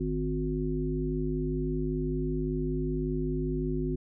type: harmonic tone with a mistuned harmonic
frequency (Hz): 51.8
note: G#1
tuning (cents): -4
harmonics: 1 / 3 / 5 / 7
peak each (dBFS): -33 / -33 / -33 / -33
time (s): 0-3.96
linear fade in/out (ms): 10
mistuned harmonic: 3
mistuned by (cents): -18
effects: none